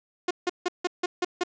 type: tone bursts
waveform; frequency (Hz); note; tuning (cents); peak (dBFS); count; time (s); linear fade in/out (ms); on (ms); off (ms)
sawtooth; 357.8; F4; +42; -19; 7; 0.28-1.436; 5; 28; 160
effects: resampled to 16000 Hz + 8-bit